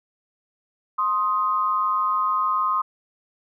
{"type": "tone pair together", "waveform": "sine", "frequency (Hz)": [1051.1, 1250], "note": ["C6", "D#6"], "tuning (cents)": [8, 8], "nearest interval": "minor third", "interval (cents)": 300, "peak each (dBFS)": -22, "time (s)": [0.98, 2.82], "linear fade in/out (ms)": 10, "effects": []}